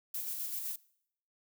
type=noise with tremolo; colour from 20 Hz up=violet; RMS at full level=-37 dBFS; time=0.14-0.76 s; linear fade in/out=5 ms; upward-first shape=square; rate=7.8 Hz; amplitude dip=30%; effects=noise-tail reverb RT60 0.7 s tail -22 dB re dry